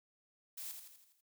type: noise with echo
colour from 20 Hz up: blue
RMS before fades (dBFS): -45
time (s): 0.57-0.72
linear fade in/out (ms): 10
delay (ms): 82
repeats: 6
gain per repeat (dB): -5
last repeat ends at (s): 1.212
effects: none